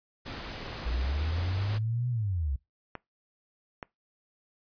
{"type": "noise", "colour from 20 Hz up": "pink", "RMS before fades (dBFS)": -39, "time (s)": [0.25, 1.79], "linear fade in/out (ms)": 20}
{"type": "linear two-way sweep", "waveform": "sine", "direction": "up then down", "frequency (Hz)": [55.3, 124.9, 62.7], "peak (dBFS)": -27, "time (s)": [0.86, 2.56], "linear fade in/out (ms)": 5, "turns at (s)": 2.09}
{"type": "clicks", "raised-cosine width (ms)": 0.5, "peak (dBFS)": -22, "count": 2, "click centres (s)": [2.953, 3.828]}
{"effects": ["noise-tail reverb RT60 0.2 s tail -23 dB re dry", "resampled to 11025 Hz"]}